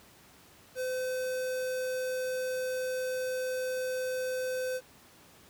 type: tone with notch filter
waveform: square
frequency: 511 Hz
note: C5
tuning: 41 cents flat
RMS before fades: -33 dBFS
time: 0.75-4.81 s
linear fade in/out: 50 ms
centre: 3100 Hz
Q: 1.9
effects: pink hiss -57 dBFS RMS until 5.49 s + high-pass 80 Hz 12 dB/octave